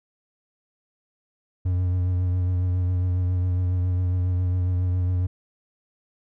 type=tone with vibrato; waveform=triangle; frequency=90.4 Hz; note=F#2; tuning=40 cents flat; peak=-18 dBFS; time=1.65-5.27 s; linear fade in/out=10 ms; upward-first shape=triangle; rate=7.3 Hz; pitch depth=32 cents each way; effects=none